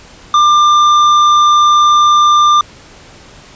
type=tone with tanh clipping; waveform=sine; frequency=1193 Hz; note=D6; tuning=27 cents sharp; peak=-7 dBFS; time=0.34-2.61 s; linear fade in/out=2 ms; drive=11 dB; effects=pink hiss -38 dBFS RMS until 3.55 s + resampled to 16000 Hz